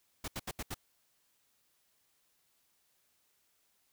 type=noise bursts; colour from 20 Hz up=pink; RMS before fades=-39 dBFS; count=5; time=0.24-0.744 s; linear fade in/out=5 ms; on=40 ms; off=76 ms; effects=white hiss -74 dBFS RMS until 3.92 s